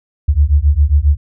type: beating tone pair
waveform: sine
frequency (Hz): 69.3 / 76.7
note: C#2 / D#2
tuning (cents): 0 / -24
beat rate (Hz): 7.4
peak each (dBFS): -11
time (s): 0.28-1.17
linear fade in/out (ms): 10
effects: none